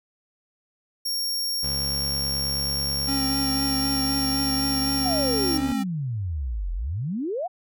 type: tone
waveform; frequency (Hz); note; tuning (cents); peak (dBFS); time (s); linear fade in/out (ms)
sawtooth; 5540; F8; -15; -22; 1.05-5.58; 10
type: tone with pitch glide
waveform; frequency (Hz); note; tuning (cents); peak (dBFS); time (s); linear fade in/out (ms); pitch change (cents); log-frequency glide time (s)
20% pulse; 69.3 to 71.45; C#2 to D2; 0 to -47; -26; 1.63-5.73; 5; +53; 2.73-4.16
type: tone with vibrato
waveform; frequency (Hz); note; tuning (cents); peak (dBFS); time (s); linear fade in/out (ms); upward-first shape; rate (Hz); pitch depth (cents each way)
square; 269.1; C4; +49; -26; 3.07-5.84; 20; triangle; 3.9; 33
type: exponential two-way sweep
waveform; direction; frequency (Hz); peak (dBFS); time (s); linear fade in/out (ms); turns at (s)
sine; down then up; 776 to 40.54 to 776; -25; 5.04-7.48; 20; 6.73
effects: none